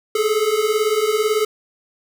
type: beating tone pair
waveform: square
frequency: 418.1 / 436.1 Hz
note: G#4 / A4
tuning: +12 / -15 cents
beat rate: 18 Hz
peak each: -21 / -19 dBFS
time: 0.15-1.45 s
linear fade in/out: 5 ms
effects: none